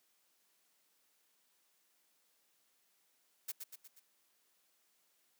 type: noise with echo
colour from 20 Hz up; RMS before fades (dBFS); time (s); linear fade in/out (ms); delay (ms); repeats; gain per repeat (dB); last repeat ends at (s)
blue; -40; 3.48-3.52; 10; 120; 4; -5; 4
effects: white hiss -75 dBFS RMS until 5.39 s + high-pass 200 Hz 12 dB/octave